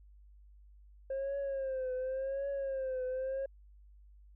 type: tone with vibrato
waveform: sine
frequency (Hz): 533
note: C5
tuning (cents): +32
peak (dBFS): -31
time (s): 1.1-3.46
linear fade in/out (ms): 5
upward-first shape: triangle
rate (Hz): 0.9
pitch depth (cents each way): 89
effects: tanh soft clip ceiling -32 dBFS + added 50 Hz sine -55 dBFS peak until 4.35 s